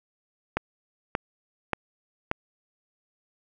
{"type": "click train", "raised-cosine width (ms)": 0.5, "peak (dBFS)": -9, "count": 4, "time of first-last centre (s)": [0.57, 2.314], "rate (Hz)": 1.72, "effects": []}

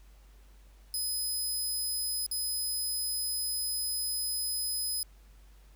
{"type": "tone with dropouts", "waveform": "15% pulse", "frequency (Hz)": 5040, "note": "D#8", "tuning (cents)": 21, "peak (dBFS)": -25, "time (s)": [0.94, 5.03], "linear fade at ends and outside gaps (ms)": 1, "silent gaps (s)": [2.264, 2.313], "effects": ["added 49 Hz sine -53 dBFS peak until 5.75 s", "pink hiss -65 dBFS RMS until 5.75 s"]}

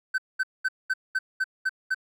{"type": "tone bursts", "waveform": "triangle", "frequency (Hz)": 1532, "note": "G6", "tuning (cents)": -40, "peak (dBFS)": -20, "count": 8, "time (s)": [0.14, 1.946], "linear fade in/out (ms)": 10, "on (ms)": 42, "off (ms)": 210, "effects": []}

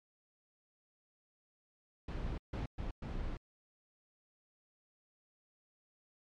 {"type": "noise bursts at uneven times", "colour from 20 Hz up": "brown", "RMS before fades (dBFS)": -39, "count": 4, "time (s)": [[2.08, 2.38], [2.53, 2.66], [2.78, 2.91], [3.02, 3.37]], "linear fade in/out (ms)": 5, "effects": ["low-pass 4000 Hz 12 dB/octave", "MP3 96 kbps"]}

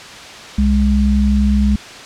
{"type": "tone pair together", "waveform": "sine", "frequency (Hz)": [65.06, 206.3], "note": ["C2", "G#3"], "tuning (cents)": [-9, -11], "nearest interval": "octave + minor sixth", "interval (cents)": 1998, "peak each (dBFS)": -13, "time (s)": [0.58, 1.76], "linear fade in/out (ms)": 5, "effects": ["white hiss -33 dBFS RMS until 2.05 s", "low-pass 5000 Hz 12 dB/octave"]}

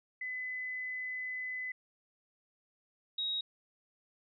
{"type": "tone pair in turn", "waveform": "sine", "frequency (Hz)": [2013, 3793], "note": ["B6", "A#7"], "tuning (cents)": [33, 29], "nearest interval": "major seventh", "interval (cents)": 1096, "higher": "second", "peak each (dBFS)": [-36, -32], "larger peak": "second", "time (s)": [[0.21, 1.72], [3.18, 3.41]], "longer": "first", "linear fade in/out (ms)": 5, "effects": []}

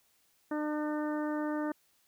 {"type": "harmonic tone", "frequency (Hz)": 301.3, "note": "D4", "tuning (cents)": 44, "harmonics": [1, 2, 3, 4, 5, 6], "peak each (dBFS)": [-32, -38, -42, -44, -46, -48], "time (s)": [0.51, 1.72], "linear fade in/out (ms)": 5, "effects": ["white hiss -70 dBFS RMS until 2.07 s"]}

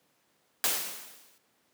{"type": "noise with exponential decay", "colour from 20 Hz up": "white", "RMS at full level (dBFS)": -25, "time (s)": [0.64, 1.38], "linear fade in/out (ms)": 0, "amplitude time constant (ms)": 160, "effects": ["pink hiss -70 dBFS RMS until 1.73 s", "high-pass 200 Hz 12 dB/octave"]}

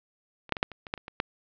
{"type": "clicks", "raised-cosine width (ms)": 0.3, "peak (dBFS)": [-29, -7, -17, -6, -25, -24, -12, -26, -23, -9], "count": 10, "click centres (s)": [0.493, 0.523, 0.568, 0.629, 0.717, 0.868, 0.939, 0.977, 1.081, 1.201], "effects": ["low-pass 4000 Hz 12 dB/octave"]}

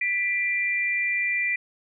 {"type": "tone pair together", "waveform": "sine", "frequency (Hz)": [1975.5, 2370], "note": ["B6", "D7"], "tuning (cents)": [0, 15], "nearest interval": "minor third", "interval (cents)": 315, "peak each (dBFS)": -25, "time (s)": [0.01, 1.56], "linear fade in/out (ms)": 5, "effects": []}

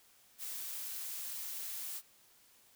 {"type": "noise", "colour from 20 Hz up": "blue", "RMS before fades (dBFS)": -42, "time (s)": [0.38, 2.02], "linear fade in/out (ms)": 50, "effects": ["white hiss -65 dBFS RMS until 2.75 s"]}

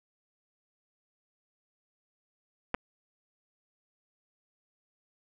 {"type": "clicks", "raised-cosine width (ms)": 0.5, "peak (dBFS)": -15, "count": 2, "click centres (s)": [2.743, 2.747], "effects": []}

